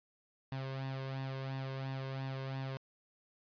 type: tone with flanger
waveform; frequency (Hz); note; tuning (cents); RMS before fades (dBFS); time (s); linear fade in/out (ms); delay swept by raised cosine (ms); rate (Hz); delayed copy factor
sawtooth; 133.7; C3; +38; -40; 0.52-2.77; 0; 1.1 to 1.93; 2.9; +0.6
effects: resampled to 11025 Hz